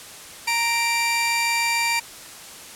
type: tone pair together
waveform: sawtooth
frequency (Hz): 930.3 / 2349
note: A#5 / D7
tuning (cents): -4 / 0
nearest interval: octave + major third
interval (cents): 1604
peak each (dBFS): -20 / -18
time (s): 0.47-2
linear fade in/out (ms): 10
effects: white hiss -40 dBFS RMS until 2.75 s + low-pass 11000 Hz 12 dB/octave